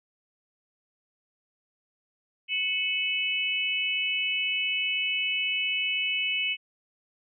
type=tone cluster; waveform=sine; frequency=2212 / 2577 / 2976 Hz; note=C#7 / E7 / F#7; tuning=-4 / -40 / +9 cents; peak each=-33 / -28 / -29 dBFS; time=2.48-6.57 s; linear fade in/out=50 ms; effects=none